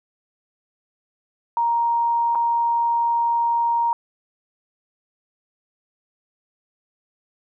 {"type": "tone with dropouts", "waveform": "sine", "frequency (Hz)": 936, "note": "A#5", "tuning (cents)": 7, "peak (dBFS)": -17, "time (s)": [1.57, 3.93], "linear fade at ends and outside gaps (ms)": 1, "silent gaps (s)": [2.35, 2.355], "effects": []}